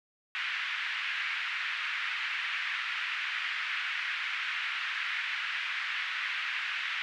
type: band-pass noise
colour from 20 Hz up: white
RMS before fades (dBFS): -34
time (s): 0.35-7.02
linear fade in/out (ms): 0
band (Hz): 1500 to 2600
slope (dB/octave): 24
effects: none